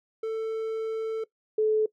triangle / sine tone pair in turn, 444 / 432.4 Hz, A4 / A4, +16 / -30 cents, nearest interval unison, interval 46 cents, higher first, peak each -25 / -20 dBFS, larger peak second, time 0.23-1.24 / 1.58-1.86 s, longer first, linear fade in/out 5 ms, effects noise-tail reverb RT60 0.1 s tail -20 dB re dry

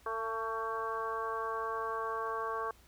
harmonic tone with a mistuned harmonic, 224.5 Hz, A3, 35 cents sharp, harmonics 2 / 3 / 4 / 5 / 6 / 7, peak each -39 / -44 / -43 / -36 / -48 / -44 dBFS, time 0.06-2.71 s, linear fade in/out 2 ms, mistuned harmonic 4, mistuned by -20 cents, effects added 60 Hz sine -63 dBFS peak until 2.87 s + pink hiss -63 dBFS RMS until 2.87 s

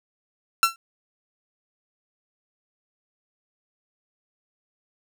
sawtooth tone with exponential decay, 1351 Hz, E6, 42 cents sharp, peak -7 dBFS, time 0.63-0.76 s, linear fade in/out 1 ms, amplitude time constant 27 ms, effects none

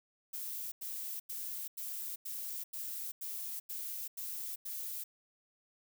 violet noise bursts, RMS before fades -41 dBFS, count 10, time 0.33-5.04 s, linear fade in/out 10 ms, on 390 ms, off 90 ms, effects none

